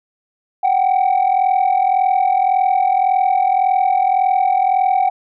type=tone pair together; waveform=sine; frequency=740 / 781.8 Hz; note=F#5 / G5; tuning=0 / -5 cents; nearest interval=minor second; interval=95 cents; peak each=-13 dBFS; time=0.63-5.1 s; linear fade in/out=10 ms; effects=tanh soft clip ceiling -9 dBFS